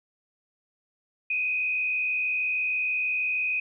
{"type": "tone with frequency modulation", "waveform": "sine", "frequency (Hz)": 2500, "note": "D#7", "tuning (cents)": 8, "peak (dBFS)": -24, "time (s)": [1.3, 3.6], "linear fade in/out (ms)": 5, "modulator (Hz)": 66.3, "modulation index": 0.85, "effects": []}